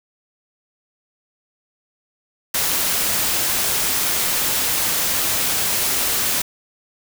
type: noise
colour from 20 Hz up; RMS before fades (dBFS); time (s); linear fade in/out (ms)
white; -20; 2.54-6.42; 5
effects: none